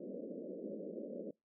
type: band-pass noise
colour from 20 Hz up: white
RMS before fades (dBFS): -45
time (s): 0-1.31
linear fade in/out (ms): 5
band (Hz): 180 to 580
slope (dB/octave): 96
effects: noise-tail reverb RT60 0.2 s tail -24 dB re dry